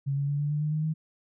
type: tone with pitch steps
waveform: sine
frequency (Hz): 138.59 / 141.09 / 143.64 / 146.24 / 148.88 / 151.57 / 154.31 / 157.1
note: C#3 / C#3 / D3 / D3 / D3 / D#3 / D#3 / D#3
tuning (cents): 0 / +31 / -38 / -7 / +24 / -45 / -14 / +17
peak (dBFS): -25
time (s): 0.06-0.94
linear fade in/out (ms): 20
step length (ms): 110
effects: none